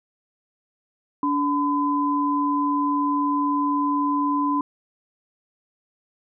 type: tone pair together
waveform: sine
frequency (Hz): 288.3 / 1012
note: D4 / B5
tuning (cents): -32 / +42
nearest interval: octave + minor seventh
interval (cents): 2174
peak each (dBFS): -22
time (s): 1.23-4.61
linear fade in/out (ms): 2
effects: none